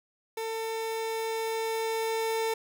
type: tone with level ramp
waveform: 30% pulse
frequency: 448.2 Hz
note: A4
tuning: 32 cents sharp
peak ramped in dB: -29 to -24 dBFS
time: 0.37-2.54 s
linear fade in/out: 5 ms
effects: none